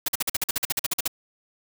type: noise bursts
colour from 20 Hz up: white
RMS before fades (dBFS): -24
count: 15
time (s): 0.06-1.078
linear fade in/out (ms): 5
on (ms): 24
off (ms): 47
effects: none